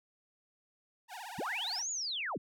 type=tone with vibrato; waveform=sawtooth; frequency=830.6 Hz; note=G#5; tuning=in tune; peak=-39 dBFS; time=1.08-1.84 s; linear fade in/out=50 ms; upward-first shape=triangle; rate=17 Hz; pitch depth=300 cents each way
type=linear two-way sweep; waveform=sine; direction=up then down; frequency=64 to 6990 to 64 Hz; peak=-34 dBFS; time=1.38-2.38 s; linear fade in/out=10 ms; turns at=1.91 s
effects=none